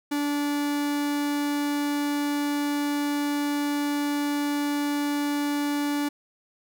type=tone; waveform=45% pulse; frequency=290 Hz; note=D4; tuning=22 cents flat; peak=-24 dBFS; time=0.11-6.09 s; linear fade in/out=10 ms; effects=none